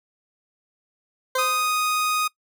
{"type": "tone with exponential decay", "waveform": "20% pulse", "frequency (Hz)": 517, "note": "C5", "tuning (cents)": -21, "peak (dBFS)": -15, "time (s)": [1.35, 1.81], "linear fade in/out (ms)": 5, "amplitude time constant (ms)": 100}
{"type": "tone", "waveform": "sawtooth", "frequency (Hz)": 1244.5, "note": "D#6", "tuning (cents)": 0, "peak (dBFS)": -17, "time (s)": [1.38, 2.28], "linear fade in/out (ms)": 10}
{"effects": ["noise-tail reverb RT60 0.1 s tail -22 dB re dry"]}